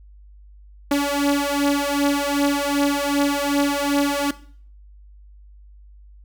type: beating tone pair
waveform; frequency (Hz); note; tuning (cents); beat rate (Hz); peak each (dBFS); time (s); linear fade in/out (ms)
sawtooth; 283.4 / 286; C#4 / D4; +38 / -46; 2.6; -17; 0.91-4.31; 5
effects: noise-tail reverb RT60 0.5 s tail -17 dB re dry + added 50 Hz sine -43 dBFS peak until 6.24 s